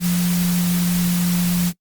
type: tone in noise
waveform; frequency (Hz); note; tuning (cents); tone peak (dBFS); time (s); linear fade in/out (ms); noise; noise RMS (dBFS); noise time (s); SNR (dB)
sine; 175.9; F3; +13; -16; 0-1.73; 50; white; -27; 0-1.73; +8
effects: noise-tail reverb RT60 0.1 s tail -23 dB re dry + Opus 48 kbps